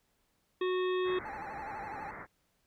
harmonic tone, 367.4 Hz, F#4, 12 cents flat, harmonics 1 / 3 / 5 / 7 / 9 / 10, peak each -29 / -39 / -43 / -46 / -48 / -49 dBFS, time 0.61-1.19 s, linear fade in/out 5 ms
white low-pass noise, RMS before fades -45 dBFS, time 1.04-2.27 s, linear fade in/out 50 ms, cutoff 2100 Hz, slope 96 dB/octave
triangle tone with vibrato, 830.6 Hz, G#5, in tune, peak -39 dBFS, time 1.25-2.11 s, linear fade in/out 5 ms, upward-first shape sine, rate 12 Hz, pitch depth 97 cents each way
effects pink hiss -75 dBFS RMS until 2.66 s

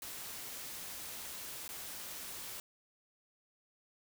white noise with dropouts, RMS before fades -45 dBFS, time 0.02-2.6 s, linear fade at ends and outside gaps 1 ms, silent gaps 1.679-1.69 s, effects none

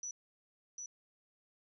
sine tone with echo, 5920 Hz, F#8, in tune, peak -39 dBFS, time 0.03-0.11 s, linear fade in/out 2 ms, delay 750 ms, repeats 1, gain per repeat -3 dB, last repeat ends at 0.86 s, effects none

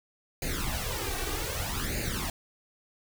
pink noise with flanger, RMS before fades -32 dBFS, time 0.42-2.3 s, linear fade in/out 2 ms, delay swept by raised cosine 0.44 to 2.64 ms, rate 0.64 Hz, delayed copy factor +0.8, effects none

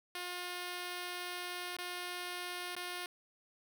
5% pulse tone with dropouts, 356.6 Hz, F4, 36 cents sharp, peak -28 dBFS, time 0.15-3.06 s, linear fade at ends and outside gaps 2 ms, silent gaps 1.768-1.786 / 2.753-2.764 s, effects none

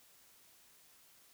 silence, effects white hiss -64 dBFS RMS until 1.33 s

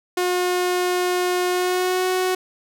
sawtooth tone with pitch glide, 360 to 369.5 Hz, F#4 to F#4, -47 to -2 cents, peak -15 dBFS, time 0.17-2.35 s, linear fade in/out 5 ms, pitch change +45 cents, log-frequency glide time 1.49-2.07 s, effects none

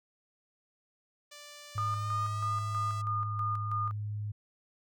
5% pulse tone with pitch glide, 587.3 to 663 Hz, D5 to E5, 0 to +10 cents, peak -36 dBFS, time 1.31-3.02 s, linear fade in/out 10 ms, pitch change +210 cents, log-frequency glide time 1.86-2.53 s
sine tone, 104.7 Hz, G#2, 15 cents sharp, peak -33 dBFS, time 1.75-4.32 s, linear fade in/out 10 ms
sine tone with tremolo, 1219 Hz, D#6, 36 cents flat, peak -30 dBFS, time 1.78-3.91 s, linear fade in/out 0 ms, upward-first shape square, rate 3.1 Hz, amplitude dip 50%
effects none

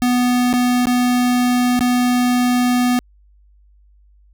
square tone with dropouts, 246.9 Hz, B3, in tune, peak -14 dBFS, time 0.02-2.99 s, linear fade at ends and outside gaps 0 ms, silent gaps 0.529-0.537 / 0.856-0.87 / 1.792-1.808 s, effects added 50 Hz sine -48 dBFS peak until 4.33 s

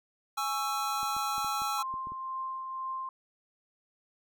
square chord, C# minor, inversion second, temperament just, 831.5 / 1108.7 / 1330.5 Hz, G#5 / C#6 / E6, +2 / 0 / +16 cents, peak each -35 / -38 / -33 dBFS, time 0.37-1.83 s, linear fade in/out 10 ms
clicks, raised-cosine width 3 ms, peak -36 dBFS, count 8, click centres 1.031 / 1.166 / 1.381 / 1.446 / 1.619 / 1.94 / 2.071 / 2.12 s
sine tone with tremolo, 1051 Hz, C6, 7 cents sharp, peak -32 dBFS, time 1.78-3.09 s, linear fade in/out 2 ms, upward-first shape triangle, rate 2 Hz, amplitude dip 40%
effects none

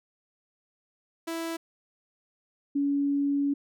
sawtooth / sine tone pair in turn, 330 / 282.7 Hz, E4 / C#4, +2 / +34 cents, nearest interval minor third, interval 268 cents, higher first, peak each -27 / -23 dBFS, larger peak second, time 1.27-1.57 / 2.75-3.54 s, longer second, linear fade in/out 10 ms, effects none

